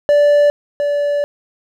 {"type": "tone pair in turn", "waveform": "triangle", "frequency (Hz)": [583, 578.6], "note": ["D5", "D5"], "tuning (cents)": [-13, -26], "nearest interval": "unison", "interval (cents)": 13, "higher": "first", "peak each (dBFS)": [-6, -12], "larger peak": "first", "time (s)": [[0.09, 0.5], [0.8, 1.24]], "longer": "second", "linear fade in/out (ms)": 0, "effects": []}